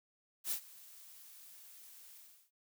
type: noise with ADSR envelope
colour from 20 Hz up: blue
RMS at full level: -35 dBFS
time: 0.44-2.51 s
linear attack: 70 ms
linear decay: 90 ms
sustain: -21 dB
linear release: 340 ms
effects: none